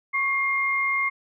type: tone pair together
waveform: sine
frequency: 1108.7 / 2122 Hz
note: C#6 / C7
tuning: 0 / +24 cents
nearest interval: major seventh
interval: 1124 cents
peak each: -27 / -22 dBFS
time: 0.13-1.1 s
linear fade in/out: 20 ms
effects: none